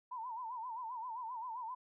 sine tone with vibrato, 950 Hz, A#5, 33 cents sharp, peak -40 dBFS, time 0.11-1.75 s, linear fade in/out 10 ms, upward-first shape sine, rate 7.6 Hz, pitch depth 130 cents each way, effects none

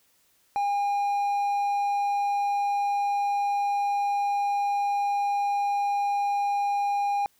triangle tone, 810 Hz, G#5, 43 cents flat, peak -21 dBFS, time 0.56-7.26 s, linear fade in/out 0 ms, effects white hiss -65 dBFS RMS until 7.39 s

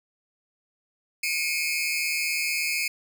sawtooth tone cluster, 2181 / 2392 / 2548 Hz, C#7 / D7 / D#7, -29 / +31 / +41 cents, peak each -26 dBFS, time 1.23-2.88 s, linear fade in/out 5 ms, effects none

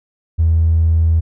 triangle tone with tanh clipping, 81.4 Hz, E2, 21 cents flat, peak -9 dBFS, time 0.38-1.21 s, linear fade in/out 20 ms, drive 1 dB, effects none

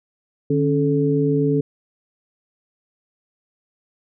sine tone cluster, 149.8 / 277.9 / 434 Hz, D3 / C#4 / A4, +35 / +4 / -24 cents, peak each -20 dBFS, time 0.5-1.61 s, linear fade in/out 5 ms, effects none

